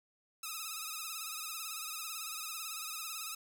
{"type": "tone with vibrato", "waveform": "5% pulse", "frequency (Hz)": 1280, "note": "D#6", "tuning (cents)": 49, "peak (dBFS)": -28, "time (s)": [0.43, 3.35], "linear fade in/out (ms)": 5, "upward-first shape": "sine", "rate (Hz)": 18, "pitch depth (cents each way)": 72, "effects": []}